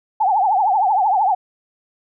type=tone with vibrato; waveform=sine; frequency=805 Hz; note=G5; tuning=46 cents sharp; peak=-13 dBFS; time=0.2-1.35 s; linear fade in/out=10 ms; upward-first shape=triangle; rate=13 Hz; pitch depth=200 cents each way; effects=none